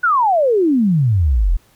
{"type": "exponential sweep", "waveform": "sine", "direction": "down", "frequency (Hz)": [1502, 36.71], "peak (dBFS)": -11, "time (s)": [0.03, 1.57], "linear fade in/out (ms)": 10, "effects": ["pink hiss -54 dBFS RMS until 1.75 s"]}